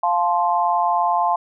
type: chord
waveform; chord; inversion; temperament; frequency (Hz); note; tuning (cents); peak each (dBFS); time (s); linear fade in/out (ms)
sine; F major; none; equal with one note detuned; 698.5 / 869.4 / 1046.5; F5 / A5 / C6; 0 / -21 / 0; -20 / -20 / -21; 0.03-1.36; 5
effects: none